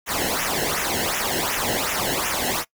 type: noise with flanger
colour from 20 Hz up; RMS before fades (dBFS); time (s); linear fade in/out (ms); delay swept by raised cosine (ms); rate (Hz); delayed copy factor
pink; -24; 0.06-2.65; 50; 0.22 to 0.86; 2.7; -0.8
effects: noise-tail reverb RT60 0.1 s tail -22 dB re dry